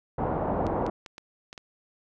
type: low-pass noise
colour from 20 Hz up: white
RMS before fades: -28 dBFS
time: 0.18-0.9 s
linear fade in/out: 5 ms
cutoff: 870 Hz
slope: 24 dB/octave
type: clicks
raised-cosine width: 0.2 ms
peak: -24 dBFS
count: 6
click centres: 0.667 / 0.865 / 1.062 / 1.181 / 1.529 / 1.578 s
effects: none